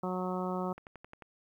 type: harmonic tone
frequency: 183.3 Hz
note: F#3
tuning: 16 cents flat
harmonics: 1 / 2 / 3 / 4 / 5 / 6 / 7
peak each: -35 / -38 / -40 / -41 / -42 / -43 / -43 dBFS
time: 0.03-0.73 s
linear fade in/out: 5 ms
type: click train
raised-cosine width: 0.5 ms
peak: -32 dBFS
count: 6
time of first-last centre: 0.78-1.222 s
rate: 11.3 Hz
effects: 11-bit